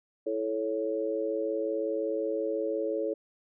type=chord; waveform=sine; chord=A major; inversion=second; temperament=equal with one note detuned; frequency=329.6 / 435.2 / 554.4 Hz; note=E4 / A4 / C#5; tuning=0 / -19 / 0 cents; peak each=-34 / -31 / -32 dBFS; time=0.26-3.14 s; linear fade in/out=10 ms; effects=none